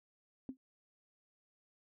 sine tone with exponential decay, 261.6 Hz, C4, in tune, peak -35 dBFS, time 0.49-0.57 s, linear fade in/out 1 ms, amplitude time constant 17 ms, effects none

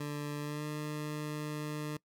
20% pulse tone with pitch glide, 146.9 to 150.59 Hz, D3 to D3, +1 to +44 cents, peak -31 dBFS, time 0-1.97 s, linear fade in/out 5 ms, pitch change +43 cents, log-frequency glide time 0.4-0.68 s, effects noise-tail reverb RT60 0.1 s tail -22 dB re dry

